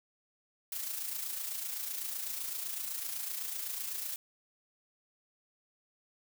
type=noise with amplitude modulation; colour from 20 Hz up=blue; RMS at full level=-36 dBFS; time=0.72-4.16 s; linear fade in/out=2 ms; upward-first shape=sine; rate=27.9 Hz; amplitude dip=50%; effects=none